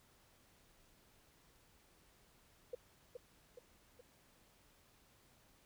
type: tone with echo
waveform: sine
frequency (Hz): 493.9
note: B4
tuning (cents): 0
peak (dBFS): -39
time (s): 2.73-2.75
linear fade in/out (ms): 5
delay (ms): 420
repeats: 3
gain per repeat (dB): -5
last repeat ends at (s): 4.01
effects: pink hiss -69 dBFS RMS until 5.65 s